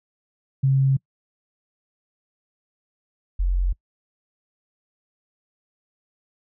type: tone pair in turn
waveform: sine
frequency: 134.9 / 45.02 Hz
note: C#3 / F#1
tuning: -47 / -47 cents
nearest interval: octave + perfect fifth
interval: 1900 cents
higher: first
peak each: -15 / -18 dBFS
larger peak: first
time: 0.63-0.97 / 3.39-3.73 s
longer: neither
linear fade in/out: 10 ms
effects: noise-tail reverb RT60 0.1 s tail -25 dB re dry